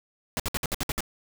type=noise bursts; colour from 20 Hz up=pink; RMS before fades=-28 dBFS; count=8; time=0.37-1.006 s; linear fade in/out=0 ms; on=27 ms; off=60 ms; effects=none